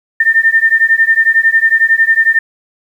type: beating tone pair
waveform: sine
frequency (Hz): 1800 / 1811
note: A6 / A6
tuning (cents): +39 / +49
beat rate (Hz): 11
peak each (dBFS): -10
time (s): 0.2-2.39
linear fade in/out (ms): 5
effects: 7-bit